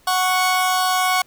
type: tone pair together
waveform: sawtooth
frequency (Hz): 738.7 / 1108.7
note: F#5 / C#6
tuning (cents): -3 / 0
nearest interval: perfect fifth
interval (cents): 703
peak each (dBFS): -15 / -16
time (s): 0.07-1.22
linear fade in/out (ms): 5
effects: pink hiss -55 dBFS RMS until 1.26 s